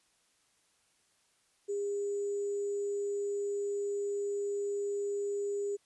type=tone with sample-and-hold; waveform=sine; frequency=404.9 Hz; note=G#4; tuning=44 cents flat; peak=-31 dBFS; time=1.68-5.77 s; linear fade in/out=20 ms; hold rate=7350 Hz; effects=white hiss -71 dBFS RMS until 5.85 s + resampled to 24000 Hz